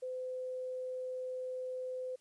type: tone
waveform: sine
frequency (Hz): 510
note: C5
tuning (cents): -44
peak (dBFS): -37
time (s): 0.02-2.16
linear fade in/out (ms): 10
effects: white hiss -71 dBFS RMS until 2.2 s + resampled to 24000 Hz